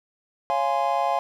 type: chord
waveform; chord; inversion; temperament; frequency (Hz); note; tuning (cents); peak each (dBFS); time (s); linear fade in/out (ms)
triangle; Db major seventh; none; just; 554.4 / 693 / 831.5 / 1039.4; Db5 / F5 / Ab5 / C6; 0 / -14 / +2 / -12; -27 / -23 / -23 / -26; 0.5-1.19; 0
effects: none